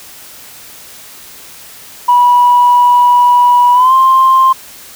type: tone with pitch glide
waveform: sine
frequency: 976 to 1052.1 Hz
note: B5 to C6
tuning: -21 to +9 cents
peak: -3 dBFS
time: 2.08-4.53 s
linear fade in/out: 10 ms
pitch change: +130 cents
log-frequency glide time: 3.73-3.93 s
effects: tanh soft clip ceiling 0 dBFS + white hiss -34 dBFS RMS until 4.95 s